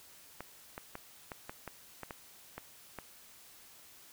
clicks, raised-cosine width 0.5 ms, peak -26 dBFS, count 10, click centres 0.406 / 0.779 / 0.954 / 1.318 / 1.495 / 1.677 / 2.033 / 2.108 / 2.58 / 2.987 s, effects white hiss -57 dBFS RMS until 4.12 s

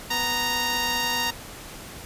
10% pulse tone pair together, 247.1 / 930 Hz, B3 / A#5, +1 / -4 cents, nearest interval octave + major seventh, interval 2295 cents, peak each -25 / -15 dBFS, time 0.1-1.31 s, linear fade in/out 10 ms, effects pink hiss -40 dBFS RMS until 2.05 s + resampled to 32000 Hz

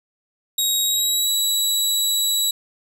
20% pulse tone with pitch glide, 3792 to 3905 Hz, A#7 to B7, +29 to -20 cents, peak -12 dBFS, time 0.58-2.51 s, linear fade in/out 5 ms, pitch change +51 cents, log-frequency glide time 0.84-1.31 s, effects none

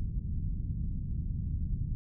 pink low-pass noise, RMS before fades -33 dBFS, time 0-1.95 s, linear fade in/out 0 ms, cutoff 170 Hz, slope 24 dB/octave, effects none

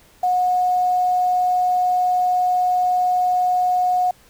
sine tone with quantisation, 727 Hz, F#5, 31 cents flat, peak -15 dBFS, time 0.23-4.11 s, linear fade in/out 5 ms, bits 7, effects pink hiss -52 dBFS RMS until 4.29 s

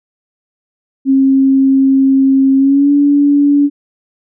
sine tone with pitch glide, 268.9 to 286.5 Hz, C4 to D4, +47 to -43 cents, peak -6 dBFS, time 1.05-3.7 s, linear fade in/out 50 ms, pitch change +110 cents, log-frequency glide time 2.57-2.91 s, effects none

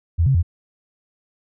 sine tone with pitch steps, 84 / 134.6 / 85.9 Hz, E2 / C3 / F2, +33 / +49 / -28 cents, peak -13 dBFS, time 0.18-0.429 s, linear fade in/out 20 ms, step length 83 ms, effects none

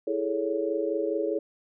sine chord, A major seventh, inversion second, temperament equal with one note detuned, 329.6 / 415.3 / 440 / 558.5 Hz, E4 / G#4 / A4 / C#5, 0 / 0 / 0 / +13 cents, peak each -31 / -30 / -31 / -31 dBFS, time 0.07-1.39 s, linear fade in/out 5 ms, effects none

